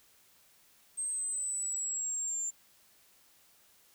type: linear sweep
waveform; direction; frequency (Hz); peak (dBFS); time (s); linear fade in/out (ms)
sine; down; 8372 to 7240; -32; 0.97-2.51; 20
effects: white hiss -64 dBFS RMS until 3.94 s